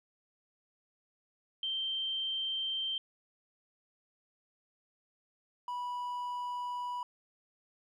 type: tone pair in turn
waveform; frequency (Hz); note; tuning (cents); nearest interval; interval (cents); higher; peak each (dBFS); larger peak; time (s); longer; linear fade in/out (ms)
sine / triangle; 3136 / 980.7; G7 / B5; 0 / -12; octave + minor sixth; 2012; first; -32 / -33; first; 1.63-2.98 / 5.68-7.03; neither; 2
effects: none